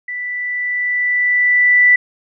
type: tone with level ramp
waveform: sine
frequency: 1975.5 Hz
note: B6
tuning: in tune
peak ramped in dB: -22 to -6 dBFS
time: 0.08-1.96 s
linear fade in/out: 5 ms
effects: none